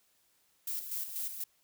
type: noise with tremolo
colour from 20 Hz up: violet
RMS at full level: -36 dBFS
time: 0.67-1.44 s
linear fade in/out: 5 ms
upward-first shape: square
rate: 4.1 Hz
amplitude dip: 55%
effects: white hiss -71 dBFS RMS until 1.63 s